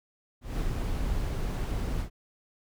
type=noise with ADSR envelope; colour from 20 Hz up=brown; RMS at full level=-28 dBFS; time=0.41-2.1 s; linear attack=190 ms; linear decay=39 ms; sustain=-2 dB; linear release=97 ms; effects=none